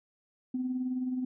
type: tone with tremolo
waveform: sine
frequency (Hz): 254.3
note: C4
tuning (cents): -49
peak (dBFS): -27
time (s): 0.54-1.25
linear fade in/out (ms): 5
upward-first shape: sine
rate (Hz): 19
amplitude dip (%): 45
effects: tanh soft clip ceiling -23 dBFS